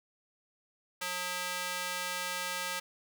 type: tone with high-pass filter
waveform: square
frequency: 180 Hz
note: F#3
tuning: 47 cents flat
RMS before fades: -36 dBFS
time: 1.01-2.8 s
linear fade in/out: 10 ms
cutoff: 1200 Hz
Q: 0.67
effects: none